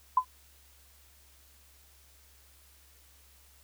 sine tone with exponential decay, 1014 Hz, B5, 45 cents sharp, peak -16 dBFS, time 0.17-0.25 s, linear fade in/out 5 ms, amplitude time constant 17 ms, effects added 68 Hz sine -61 dBFS peak until 3.63 s + white hiss -61 dBFS RMS until 3.63 s

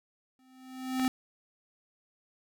square tone with exponential growth, 258.9 Hz, C4, 18 cents flat, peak -24 dBFS, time 0.39-1.08 s, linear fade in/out 1 ms, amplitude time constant 150 ms
clicks, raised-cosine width 0.3 ms, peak -22 / -23 dBFS, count 2, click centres 0.997 / 1.048 s
effects none

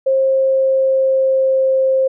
sine tone with pitch glide, 533 to 528.7 Hz, C5 to C5, +32 to +18 cents, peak -11 dBFS, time 0.06-2.08 s, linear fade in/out 10 ms, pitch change -14 cents, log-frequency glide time 0.21-1.75 s, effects none

